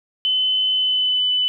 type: tone with pitch glide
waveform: sine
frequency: 3034 to 2997 Hz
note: F#7 to F#7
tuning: +43 to +22 cents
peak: -16 dBFS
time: 0.25-1.48 s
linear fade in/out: 0 ms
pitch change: -21 cents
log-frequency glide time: 0.72-1.3 s
effects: none